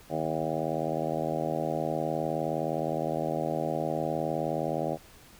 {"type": "harmonic tone with a mistuned harmonic", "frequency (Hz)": 79.5, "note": "D#2", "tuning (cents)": 38, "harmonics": [2, 3, 4, 5, 6, 7, 8, 9, 10], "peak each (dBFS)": [-36, -38, -36, -38, -39, -34, -35, -36, -39], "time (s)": [0.09, 4.98], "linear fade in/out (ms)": 50, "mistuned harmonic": 2, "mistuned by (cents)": -76, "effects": ["pink hiss -54 dBFS RMS until 5.39 s"]}